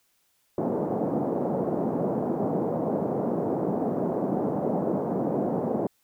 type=band-pass noise; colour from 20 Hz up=pink; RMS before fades=-27 dBFS; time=0.58-5.87 s; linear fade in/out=2 ms; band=170 to 730 Hz; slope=24 dB/octave; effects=white hiss -69 dBFS RMS until 6.03 s